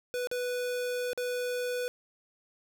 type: tone with dropouts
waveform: square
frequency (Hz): 493.9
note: B4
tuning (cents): 0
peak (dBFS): -31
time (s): 0.14-1.88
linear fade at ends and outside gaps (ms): 0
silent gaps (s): 0.272-0.314 / 1.132-1.176
effects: none